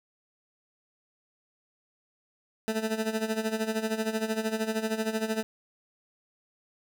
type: tone with tremolo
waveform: 20% pulse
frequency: 220 Hz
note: A3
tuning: in tune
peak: -20 dBFS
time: 2.68-5.43 s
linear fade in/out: 0 ms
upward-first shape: sine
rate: 13 Hz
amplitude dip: 75%
effects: none